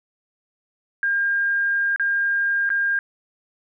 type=tone with dropouts; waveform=sine; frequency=1608 Hz; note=G6; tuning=44 cents sharp; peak=-18 dBFS; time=1.03-2.99 s; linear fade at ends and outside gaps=1 ms; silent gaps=1.961-1.997 / 2.692-2.702 s; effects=none